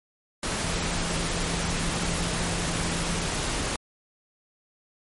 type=tone in noise; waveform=sine; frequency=170 Hz; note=F3; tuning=46 cents flat; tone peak=-32 dBFS; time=0.64-3.26 s; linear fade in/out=2 ms; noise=pink; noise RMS=-28 dBFS; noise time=0.43-3.76 s; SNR=-7 dB; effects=MP3 48 kbps